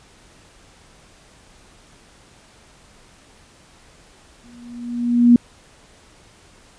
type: tone with exponential growth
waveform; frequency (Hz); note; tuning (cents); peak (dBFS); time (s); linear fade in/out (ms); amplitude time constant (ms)
sine; 239.7; A#3; +48; -5; 4.44-5.36; 2; 200
effects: pink hiss -50 dBFS RMS until 6.78 s + resampled to 22050 Hz